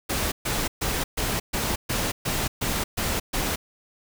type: noise bursts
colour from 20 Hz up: pink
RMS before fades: -26 dBFS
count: 10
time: 0.09-3.56 s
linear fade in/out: 10 ms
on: 230 ms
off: 130 ms
effects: none